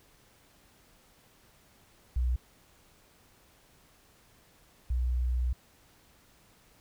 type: tone pair in turn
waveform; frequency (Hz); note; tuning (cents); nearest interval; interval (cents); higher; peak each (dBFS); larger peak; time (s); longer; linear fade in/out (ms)
sine; 61.74 / 61.74; B1 / B1; 0 / 0; unison; 0; neither; -24 / -25; first; 2.16-2.36 / 4.9-5.53; second; 5
effects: tanh soft clip ceiling -21 dBFS + pink hiss -62 dBFS RMS until 6.8 s